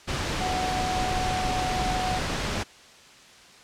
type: tone in noise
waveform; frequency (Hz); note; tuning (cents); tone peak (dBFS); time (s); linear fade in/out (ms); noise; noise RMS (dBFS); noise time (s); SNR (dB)
sine; 740; F#5; 0; -27; 0.4-2.2; 20; pink; -28; 0.07-2.64; -2
effects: white hiss -50 dBFS RMS until 3.63 s + low-pass 6000 Hz 12 dB/octave